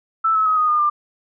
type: tone with pitch steps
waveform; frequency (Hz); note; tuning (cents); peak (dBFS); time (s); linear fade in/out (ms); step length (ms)
sine; 1320 / 1293.6 / 1267.7 / 1242.3 / 1217.5 / 1193.1; E6 / E6 / D#6 / D#6 / D#6 / D6; +2 / -33 / +32 / -3 / -38 / +27; -14; 0.24-0.9; 10; 110
effects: none